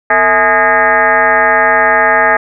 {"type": "tone with frequency modulation", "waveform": "sine", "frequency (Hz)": 1243, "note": "D#6", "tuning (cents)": -2, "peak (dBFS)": -6, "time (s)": [0.1, 2.37], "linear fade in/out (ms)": 5, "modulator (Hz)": 198, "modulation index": 3.6, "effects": []}